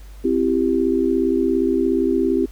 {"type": "chord", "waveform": "sine", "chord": "C major", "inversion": "none", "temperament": "equal with one note detuned", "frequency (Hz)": [261.6, 334.8, 392], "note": ["C4", "E4", "G4"], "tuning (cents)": [0, 27, 0], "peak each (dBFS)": -20, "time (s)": [0.24, 2.46], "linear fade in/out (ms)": 10, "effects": ["added 50 Hz sine -36 dBFS peak until 2.51 s", "pink hiss -51 dBFS RMS until 2.51 s"]}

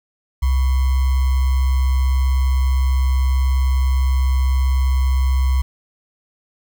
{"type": "tone with sample-and-hold", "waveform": "sine", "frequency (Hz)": 65.41, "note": "C2", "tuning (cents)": 0, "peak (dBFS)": -13, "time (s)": [0.42, 5.62], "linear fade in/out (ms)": 10, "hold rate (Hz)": 1050, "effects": []}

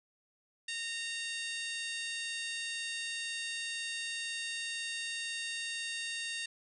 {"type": "harmonic tone", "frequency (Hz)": 922, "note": "A#5", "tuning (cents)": -19, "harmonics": [2, 3, 4, 5, 6, 7, 8, 9, 10], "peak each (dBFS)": [-42, -41, -42, -45, -52, -51, -53, -49, -51], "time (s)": [0.68, 6.46], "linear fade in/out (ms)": 5, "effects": []}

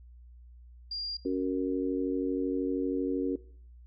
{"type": "tone", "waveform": "sine", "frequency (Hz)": 4787, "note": "D8", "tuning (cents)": 32, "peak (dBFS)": -33, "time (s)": [0.91, 1.17], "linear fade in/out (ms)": 5}
{"type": "harmonic tone", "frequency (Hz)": 92.8, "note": "F#2", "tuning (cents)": 6, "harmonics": [3, 4, 5], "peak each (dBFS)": [-30, -32, -34], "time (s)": [1.25, 3.36], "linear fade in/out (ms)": 5}
{"effects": ["noise-tail reverb RT60 0.5 s tail -19 dB re dry", "added 60 Hz sine -49 dBFS peak until 3.86 s"]}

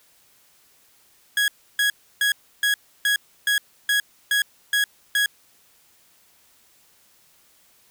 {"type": "tone bursts", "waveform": "30% pulse", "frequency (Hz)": 1661.2, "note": "G#6", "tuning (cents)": 0, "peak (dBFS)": -15, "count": 10, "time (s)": [1.37, 5.26], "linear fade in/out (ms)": 2, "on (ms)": 110, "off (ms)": 310, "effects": ["white hiss -58 dBFS RMS until 7.9 s"]}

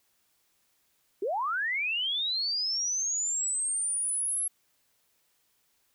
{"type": "linear sweep", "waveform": "sine", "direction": "up", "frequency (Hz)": [353.8, 11175], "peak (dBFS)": -27, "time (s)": [1.22, 4.48], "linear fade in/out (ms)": 5, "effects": ["white hiss -71 dBFS RMS until 5.94 s"]}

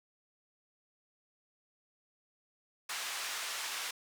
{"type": "band-pass noise", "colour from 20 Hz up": "pink", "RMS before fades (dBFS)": -39, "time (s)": [2.89, 3.91], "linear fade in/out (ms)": 5, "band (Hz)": [1300, 9700], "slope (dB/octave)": 12, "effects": []}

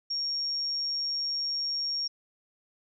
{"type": "tone", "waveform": "sine", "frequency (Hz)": 5550, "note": "F8", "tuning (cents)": -12, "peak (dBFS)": -28, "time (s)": [0.1, 2.08], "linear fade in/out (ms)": 10, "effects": []}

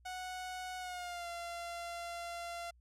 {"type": "tone with pitch glide", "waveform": "sawtooth", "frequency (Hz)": [737, 687.6], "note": ["F#5", "F5"], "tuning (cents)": [-7, -27], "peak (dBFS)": -37, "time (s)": [0.05, 2.71], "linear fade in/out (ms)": 10, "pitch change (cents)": -120, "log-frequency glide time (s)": [0.79, 1.28], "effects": ["added 60 Hz sine -62 dBFS peak until 2.8 s", "low-pass 11000 Hz 12 dB/octave"]}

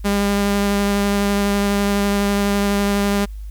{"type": "tone with vibrato", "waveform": "sawtooth", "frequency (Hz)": 201.5, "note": "G3", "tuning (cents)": 48, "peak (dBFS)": -12, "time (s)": [0.04, 3.26], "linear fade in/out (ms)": 20, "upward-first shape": "triangle", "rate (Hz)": 12, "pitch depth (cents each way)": 12, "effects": ["added 51 Hz sine -28 dBFS peak until 3.5 s", "white hiss -56 dBFS RMS until 3.5 s"]}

